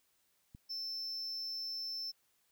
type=click; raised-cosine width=5 ms; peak=-39 dBFS; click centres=0.549 s
type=tone; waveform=triangle; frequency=5320 Hz; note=E8; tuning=15 cents sharp; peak=-37 dBFS; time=0.69-2.12 s; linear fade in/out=20 ms
effects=white hiss -75 dBFS RMS until 2.51 s